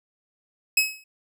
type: tone with exponential decay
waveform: sawtooth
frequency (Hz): 2563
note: E7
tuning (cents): -49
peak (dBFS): -11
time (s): 0.77-1.04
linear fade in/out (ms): 5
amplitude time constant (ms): 58
effects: none